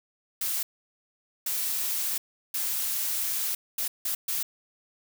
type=noise bursts at uneven times; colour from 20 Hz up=blue; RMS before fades=-29 dBFS; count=6; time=0.41-0.63 / 1.46-2.18 / 2.54-3.55 / 3.78-3.88 / 4.05-4.15 / 4.28-4.43 s; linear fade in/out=5 ms; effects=none